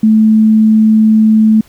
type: tone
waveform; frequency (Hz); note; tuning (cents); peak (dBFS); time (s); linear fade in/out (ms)
sine; 218.1; A3; -15; -4; 0.03-1.61; 5
effects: pink hiss -45 dBFS RMS until 1.68 s